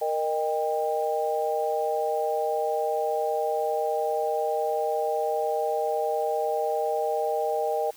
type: tone cluster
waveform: sine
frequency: 465.8 / 616 / 796 Hz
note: A#4 / D#5 / G5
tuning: -1 / -17 / +26 cents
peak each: -28 dBFS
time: 0.01-7.91 s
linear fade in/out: 10 ms
effects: white hiss -51 dBFS RMS until 7.96 s